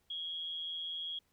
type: tone with amplitude modulation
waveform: sine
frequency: 3294 Hz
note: G#7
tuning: 15 cents flat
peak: -35 dBFS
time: 0.1-1.19 s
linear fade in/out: 5 ms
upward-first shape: sine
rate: 165 Hz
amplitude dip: 50%
effects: pink hiss -75 dBFS RMS until 1.32 s